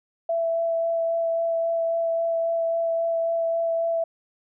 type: tone with vibrato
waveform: sine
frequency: 665 Hz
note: E5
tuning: 15 cents sharp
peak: -21 dBFS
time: 0.29-4.04 s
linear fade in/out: 5 ms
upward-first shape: sine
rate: 3.7 Hz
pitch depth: 9 cents each way
effects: none